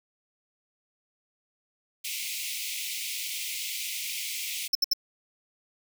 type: high-pass noise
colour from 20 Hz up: pink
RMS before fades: -34 dBFS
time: 2.04-4.68 s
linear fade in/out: 10 ms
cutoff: 2100 Hz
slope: 96 dB/octave
type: tone bursts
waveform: square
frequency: 5330 Hz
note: E8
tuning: 18 cents sharp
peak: -20 dBFS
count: 3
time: 4.73-4.934 s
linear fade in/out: 5 ms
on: 22 ms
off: 69 ms
effects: none